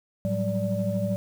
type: tone cluster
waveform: sine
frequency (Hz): 109.8 / 183.6 / 196.2 / 581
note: A2 / F#3 / G3 / D5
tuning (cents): -3 / -13 / +2 / -19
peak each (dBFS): -29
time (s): 0.25-1.16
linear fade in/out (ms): 0
effects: tanh soft clip ceiling -14 dBFS + 8-bit